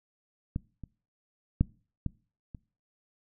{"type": "clicks", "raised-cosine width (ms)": 5, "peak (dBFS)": [-18, -29, -10, -18, -29], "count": 5, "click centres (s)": [0.561, 0.837, 1.61, 2.063, 2.548], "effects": ["noise-tail reverb RT60 0.4 s tail -23 dB re dry"]}